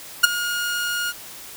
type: tone with ADSR envelope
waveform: sawtooth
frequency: 1429 Hz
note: F6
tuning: 39 cents sharp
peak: -3 dBFS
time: 0.23-1.13 s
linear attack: 13 ms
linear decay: 14 ms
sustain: -16 dB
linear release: 38 ms
effects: white hiss -39 dBFS RMS until 1.56 s